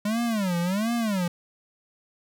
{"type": "tone with vibrato", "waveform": "square", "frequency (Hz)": 201.6, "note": "G3", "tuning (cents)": 49, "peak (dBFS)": -24, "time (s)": [0.05, 1.28], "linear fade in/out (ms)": 5, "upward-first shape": "sine", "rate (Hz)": 1.4, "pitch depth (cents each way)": 280, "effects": []}